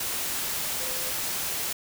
sine tone in noise, 515 Hz, C5, 28 cents flat, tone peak -41 dBFS, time 0.8-1.11 s, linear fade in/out 5 ms, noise white, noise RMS -30 dBFS, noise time 0-1.73 s, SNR -14 dB, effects none

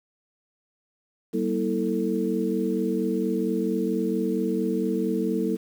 sine tone cluster, 192.3 / 236.7 / 324.9 / 444.5 Hz, G3 / A#3 / E4 / A4, -33 / +27 / -25 / +18 cents, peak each -28 dBFS, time 1.33-5.57 s, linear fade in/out 20 ms, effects 8-bit

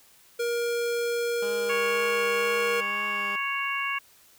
square tone, 472.9 Hz, A#4, 25 cents sharp, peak -26 dBFS, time 0.39-2.81 s, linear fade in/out 10 ms
10% pulse tone with vibrato, 204.6 Hz, G#3, 26 cents flat, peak -30 dBFS, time 1.42-3.36 s, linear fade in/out 5 ms, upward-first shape triangle, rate 2 Hz, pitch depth 26 cents each way
harmonic tone, 554.4 Hz, C#5, in tune, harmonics 2 / 3 / 4 / 5, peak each -31 / -34 / -31 / -32 dBFS, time 1.69-3.99 s, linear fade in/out 10 ms
effects white hiss -57 dBFS RMS until 4.38 s

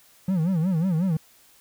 triangle tone with vibrato, 174 Hz, F3, 6 cents flat, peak -18 dBFS, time 0.28-1.17 s, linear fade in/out 5 ms, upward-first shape sine, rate 5.5 Hz, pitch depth 190 cents each way, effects white hiss -56 dBFS RMS until 1.6 s

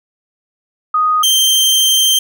sine / sawtooth tone pair in turn, 1244.5 / 3144 Hz, D#6 / G7, 0 / +4 cents, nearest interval octave + major third, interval 1604 cents, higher second, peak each -10 / -6 dBFS, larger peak second, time 0.94-1.23 / 1.23-2.19 s, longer second, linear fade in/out 5 ms, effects none

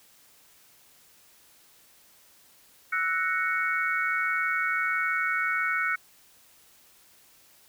sine chord, F# dominant seventh, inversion third, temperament equal, 1318.5 / 1480 / 1864.7 / 2217 Hz, E6 / F#6 / A#6 / C#7, 0 / 0 / 0 / 0 cents, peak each -31 / -28 / -34 / -29 dBFS, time 2.92-5.96 s, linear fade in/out 10 ms, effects white hiss -58 dBFS RMS until 7.68 s

